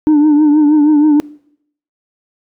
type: tone with vibrato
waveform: sine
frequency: 299.7 Hz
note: D4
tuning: 35 cents sharp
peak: -3 dBFS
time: 0.07-1.2 s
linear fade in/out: 0 ms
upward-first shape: triangle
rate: 6.3 Hz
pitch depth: 68 cents each way
effects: noise-tail reverb RT60 0.7 s tail -24 dB re dry + tanh soft clip ceiling -5 dBFS